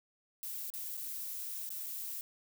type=noise with dropouts; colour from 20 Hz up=violet; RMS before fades=-41 dBFS; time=0.43-2.21 s; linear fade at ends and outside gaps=0 ms; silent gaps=0.702-0.738 / 0.97-0.975 / 1.691-1.704 / 1.862-1.866 s; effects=none